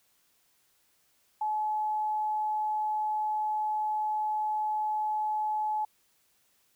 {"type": "tone", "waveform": "sine", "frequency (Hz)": 855, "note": "A5", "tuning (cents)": -50, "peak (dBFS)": -27, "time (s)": [1.41, 5.85], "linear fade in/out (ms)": 5, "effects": ["white hiss -69 dBFS RMS until 6.75 s"]}